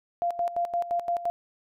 sine tone with tremolo, 693 Hz, F5, 14 cents flat, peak -23 dBFS, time 0.22-1.3 s, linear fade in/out 0 ms, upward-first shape square, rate 5.8 Hz, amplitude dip 75%, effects none

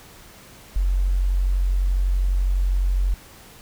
sine tone, 46 Hz, F#1, 9 cents flat, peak -17 dBFS, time 0.76-3.14 s, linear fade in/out 0 ms, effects pink hiss -46 dBFS RMS until 3.61 s

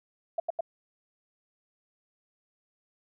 sine tone bursts, 666 Hz, E5, 18 cents sharp, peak -25 dBFS, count 3, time 0.38-0.608 s, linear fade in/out 5 ms, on 20 ms, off 84 ms, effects none

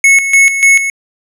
square tone with tremolo, 2196 Hz, C#7, 17 cents flat, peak -4 dBFS, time 0.04-0.9 s, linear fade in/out 2 ms, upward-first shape square, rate 3.4 Hz, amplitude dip 65%, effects low-pass 12000 Hz 12 dB/octave

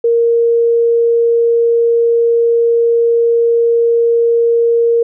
sine tone, 466.2 Hz, A#4, in tune, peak -8 dBFS, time 0.04-5.03 s, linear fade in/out 5 ms, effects none

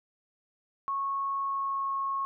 sine tone with pitch glide, 1100 to 1093 Hz, C#6 to C#6, -14 to -25 cents, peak -28 dBFS, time 0.88-2.25 s, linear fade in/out 0 ms, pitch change -11 cents, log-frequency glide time 1.36-1.96 s, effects none

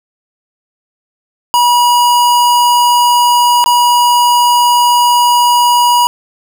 square tone with dropouts, 967 Hz, B5, 37 cents flat, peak -7 dBFS, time 1.54-6.07 s, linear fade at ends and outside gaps 0 ms, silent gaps 3.641-3.66 s, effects 7-bit

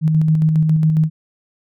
sine tone with tremolo, 157.3 Hz, D#3, 19 cents sharp, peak -10 dBFS, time 0.01-1.1 s, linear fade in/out 50 ms, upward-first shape square, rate 7.3 Hz, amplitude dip 30%, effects none

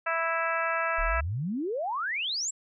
harmonic tone, 329.6 Hz, E4, in tune, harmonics 2 / 3 / 4 / 5 / 6 / 7 / 8, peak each -32 / -35 / -30 / -32 / -37 / -39 / -37 dBFS, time 0.06-1.21 s, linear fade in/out 10 ms
sine exponential sweep, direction up, 30.71 to 7870 Hz, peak -28 dBFS, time 0.98-2.51 s, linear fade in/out 10 ms
effects none

